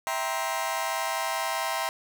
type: chord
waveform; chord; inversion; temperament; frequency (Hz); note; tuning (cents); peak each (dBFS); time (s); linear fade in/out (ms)
sawtooth; C dominant seventh; first; just; 654.1 / 784.9 / 941.9 / 1046.5; E5 / G5 / Bb5 / C6; -14 / +2 / +18 / 0; -29; 0.07-1.89; 0
effects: none